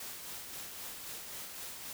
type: noise with tremolo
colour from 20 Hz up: white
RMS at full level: -43 dBFS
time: 0-1.93 s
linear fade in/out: 2 ms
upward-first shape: sine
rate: 3.8 Hz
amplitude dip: 35%
effects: none